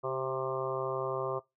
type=harmonic tone with a mistuned harmonic; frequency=132.2 Hz; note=C3; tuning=18 cents sharp; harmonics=1 / 3 / 4 / 5 / 6 / 7 / 8 / 9; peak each=-42 / -36 / -37 / -38 / -46 / -45 / -39 / -40 dBFS; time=0.03-1.4 s; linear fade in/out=20 ms; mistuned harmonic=3; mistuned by=-23 cents; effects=noise-tail reverb RT60 0.2 s tail -21 dB re dry